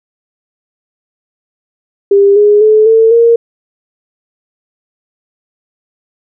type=tone with pitch steps; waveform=sine; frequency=399.5 / 415 / 431.2 / 447.9 / 465.3 Hz; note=G4 / G#4 / A4 / A4 / A#4; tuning=+33 / -1 / -35 / +31 / -3 cents; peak=-3 dBFS; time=2.11-3.36 s; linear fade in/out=5 ms; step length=250 ms; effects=none